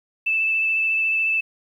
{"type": "tone with vibrato", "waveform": "sine", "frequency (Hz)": 2637, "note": "E7", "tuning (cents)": 0, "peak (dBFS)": -18, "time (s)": [0.26, 1.41], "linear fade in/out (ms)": 10, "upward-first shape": "sine", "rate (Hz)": 14, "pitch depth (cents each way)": 12, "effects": ["9-bit"]}